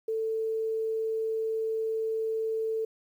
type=tone; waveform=sine; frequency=443.9 Hz; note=A4; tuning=15 cents sharp; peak=-27 dBFS; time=0.08-2.85 s; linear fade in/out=5 ms; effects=10-bit